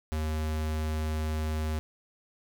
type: tone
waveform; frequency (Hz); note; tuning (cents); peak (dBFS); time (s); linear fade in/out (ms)
square; 77.78; D#2; 0; -29; 0.12-1.79; 0
effects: none